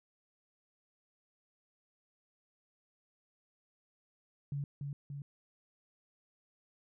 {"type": "tone with echo", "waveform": "sine", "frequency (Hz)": 141.8, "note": "C#3", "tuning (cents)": 40, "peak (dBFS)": -34, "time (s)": [4.52, 4.64], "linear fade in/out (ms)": 2, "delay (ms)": 290, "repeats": 2, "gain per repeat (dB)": -3, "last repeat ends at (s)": 5.22, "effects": []}